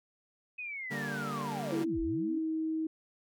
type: linear two-way sweep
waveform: sine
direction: down then up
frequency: 2543 to 30.87 to 300.9 Hz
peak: -37 dBFS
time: 0.58-2.39 s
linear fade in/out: 10 ms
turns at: 2 s
type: chord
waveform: sawtooth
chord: G minor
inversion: second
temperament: equal with one note detuned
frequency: 145.31 / 196 / 233.1 Hz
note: D3 / G3 / Bb3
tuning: -18 / 0 / 0 cents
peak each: -36 / -37 / -36 dBFS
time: 0.9-1.85 s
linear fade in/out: 20 ms
type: tone with pitch glide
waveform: sine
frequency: 329.6 to 318 Hz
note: E4 to D#4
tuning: 0 to +38 cents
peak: -30 dBFS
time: 1.72-2.87 s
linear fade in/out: 5 ms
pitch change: -62 cents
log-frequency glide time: 1.92-2.48 s
effects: none